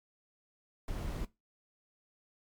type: noise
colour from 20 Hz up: brown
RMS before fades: -37 dBFS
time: 0.88-1.25 s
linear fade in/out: 2 ms
effects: noise-tail reverb RT60 0.2 s tail -18 dB re dry + MP3 96 kbps